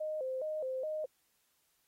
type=tone with vibrato; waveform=sine; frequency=567 Hz; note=C#5; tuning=39 cents sharp; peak=-34 dBFS; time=0-1.06 s; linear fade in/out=10 ms; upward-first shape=square; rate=2.4 Hz; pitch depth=150 cents each way; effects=white hiss -75 dBFS RMS until 1.87 s + AAC 48 kbps